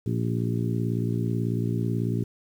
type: harmonic tone with a mistuned harmonic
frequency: 58.2 Hz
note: A#1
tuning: 2 cents flat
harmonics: 2 / 3 / 4 / 5 / 6 / 7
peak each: -26 / -30 / -32 / -34 / -36 / -37 dBFS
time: 0.06-2.24 s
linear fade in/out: 5 ms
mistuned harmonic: 7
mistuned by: -24 cents
effects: 9-bit